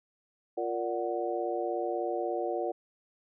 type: harmonic tone with a mistuned harmonic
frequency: 116.54 Hz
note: A#2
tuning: in tune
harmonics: 3 / 4 / 5 / 6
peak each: -34 / -35 / -35 / -35 dBFS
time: 0.57-2.72 s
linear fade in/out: 10 ms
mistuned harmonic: 6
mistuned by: +99 cents
effects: none